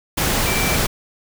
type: tone in noise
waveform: sine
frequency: 2336 Hz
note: D7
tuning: 10 cents flat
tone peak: -24 dBFS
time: 0.46-0.77 s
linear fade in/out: 10 ms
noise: pink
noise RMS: -19 dBFS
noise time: 0.17-0.87 s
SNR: -8 dB
effects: none